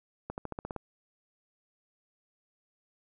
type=accelerating click train; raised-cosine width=1 ms; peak=-22 dBFS; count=8; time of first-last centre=0.3-0.763 s; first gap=79 ms; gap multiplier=0.94; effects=none